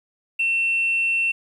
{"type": "tone", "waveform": "sine", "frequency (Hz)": 2700, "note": "E7", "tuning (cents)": 41, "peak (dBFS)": -17, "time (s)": [0.39, 1.32], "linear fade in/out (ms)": 10, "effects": ["tanh soft clip ceiling -15 dBFS", "9-bit"]}